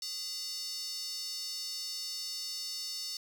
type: tone with high-pass filter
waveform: square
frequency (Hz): 408.5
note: G#4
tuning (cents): -29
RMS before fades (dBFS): -39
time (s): 0.02-3.17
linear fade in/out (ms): 2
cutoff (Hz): 4900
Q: 6.3
effects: none